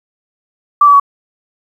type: tone with pitch steps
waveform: sine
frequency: 1167 / 1146.3 / 1125.9 Hz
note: D6 / D6 / C#6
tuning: -11 / -42 / +27 cents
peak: -3 dBFS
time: 0.81-0.999 s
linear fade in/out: 5 ms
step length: 63 ms
effects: 7-bit